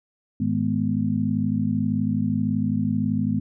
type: harmonic tone with a mistuned harmonic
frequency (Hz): 52.6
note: G#1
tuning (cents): +23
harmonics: 2 / 3 / 4 / 5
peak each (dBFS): -28 / -28 / -24 / -25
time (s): 0.4-3.4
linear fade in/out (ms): 5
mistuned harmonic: 5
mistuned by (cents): -97
effects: none